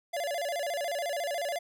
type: tone with vibrato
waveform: square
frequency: 628 Hz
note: D#5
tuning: 16 cents sharp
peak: -31 dBFS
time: 0.13-1.59 s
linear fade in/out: 10 ms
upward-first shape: square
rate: 14 Hz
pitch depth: 160 cents each way
effects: none